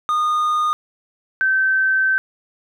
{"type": "tone pair in turn", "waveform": ["triangle", "sine"], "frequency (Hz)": [1226, 1544.7], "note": ["D#6", "G6"], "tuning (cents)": [-26, -26], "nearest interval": "major third", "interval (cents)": 400, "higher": "second", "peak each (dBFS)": -14, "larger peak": "neither", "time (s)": [[0.09, 0.73], [1.41, 2.18]], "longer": "second", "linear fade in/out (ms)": 0, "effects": []}